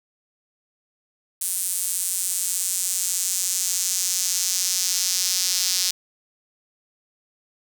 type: tone with high-pass filter sweep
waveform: sawtooth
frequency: 183.4 Hz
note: F#3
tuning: 15 cents flat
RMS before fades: -24 dBFS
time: 1.41-5.91 s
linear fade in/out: 5 ms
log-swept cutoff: 9300 to 5100 Hz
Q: 2.1
effects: none